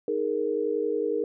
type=chord; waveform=sine; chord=D# suspended fourth; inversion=none; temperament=equal; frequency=311.1 / 415.3 / 466.2 Hz; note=D#4 / G#4 / A#4; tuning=0 / 0 / 0 cents; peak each=-32 / -28 / -27 dBFS; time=0.08-1.24 s; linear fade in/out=2 ms; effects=none